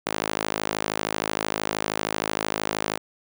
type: tone with high-pass filter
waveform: sawtooth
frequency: 53 Hz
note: G#1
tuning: 36 cents sharp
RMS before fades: -28 dBFS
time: 0.06-2.98 s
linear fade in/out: 10 ms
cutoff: 400 Hz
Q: 0.63
effects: none